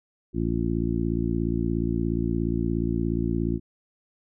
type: harmonic tone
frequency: 57 Hz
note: A#1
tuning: 38 cents flat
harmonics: 1 / 2 / 3 / 4 / 5 / 6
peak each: -30 / -30 / -30 / -30 / -30 / -30 dBFS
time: 0.33-3.6 s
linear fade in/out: 50 ms
effects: none